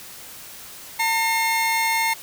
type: tone pair together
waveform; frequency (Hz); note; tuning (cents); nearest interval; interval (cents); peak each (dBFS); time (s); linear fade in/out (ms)
40% pulse; 905 / 2143; A5 / C7; +48 / +41; octave + minor third; 1493; -21; 0.99-2.14; 10
effects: white hiss -40 dBFS RMS until 2.22 s